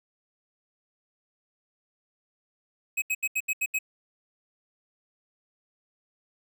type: tone bursts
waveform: square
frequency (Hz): 2544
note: D#7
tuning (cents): +38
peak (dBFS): -25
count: 7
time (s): 2.97-3.789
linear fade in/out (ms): 10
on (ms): 51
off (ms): 77
effects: none